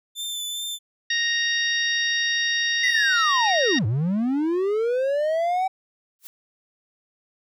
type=tone with vibrato; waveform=sawtooth; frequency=3539 Hz; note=A7; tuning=9 cents sharp; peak=-25 dBFS; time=0.15-0.79 s; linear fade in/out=50 ms; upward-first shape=triangle; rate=2.5 Hz; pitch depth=25 cents each way
type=harmonic tone; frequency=932.3 Hz; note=A#5; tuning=in tune; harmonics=2 / 3 / 4 / 5 / 6; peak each=-23 / -31 / -26 / -35 / -30 dBFS; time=1.1-3.79 s; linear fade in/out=5 ms
type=linear two-way sweep; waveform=triangle; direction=down then up; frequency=2043 to 99.6 to 768 Hz; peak=-18 dBFS; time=2.83-5.68 s; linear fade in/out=10 ms; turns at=3.86 s
type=noise with exponential growth; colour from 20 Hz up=blue; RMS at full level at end=-35 dBFS; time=6.19-6.27 s; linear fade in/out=0 ms; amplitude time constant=16 ms
effects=none